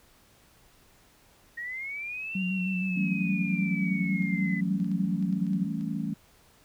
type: linear two-way sweep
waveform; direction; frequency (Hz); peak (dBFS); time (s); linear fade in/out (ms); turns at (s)
sine; up then down; 1864.7 to 2783 to 1999; -33; 1.57-4.61; 10; 2.43
type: tone with vibrato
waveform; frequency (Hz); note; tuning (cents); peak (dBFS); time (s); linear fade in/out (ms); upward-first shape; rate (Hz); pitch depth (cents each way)
sine; 186; F#3; +9; -27; 2.35-5.65; 5; square; 6.4; 34
type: chord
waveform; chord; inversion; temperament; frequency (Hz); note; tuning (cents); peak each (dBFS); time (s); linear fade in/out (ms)
sine; A dominant seventh; second; equal; 164.81 / 196 / 220 / 277.2; E3 / G3 / A3 / C#4; 0 / 0 / 0 / 0; -34 / -34 / -33 / -36; 2.96-6.14; 10
type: clicks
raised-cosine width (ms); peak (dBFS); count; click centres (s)
0.2; -37; 9; 4.223 / 4.801 / 4.845 / 4.916 / 5.226 / 5.327 / 5.467 / 5.533 / 5.81
effects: pink hiss -60 dBFS RMS until 6.64 s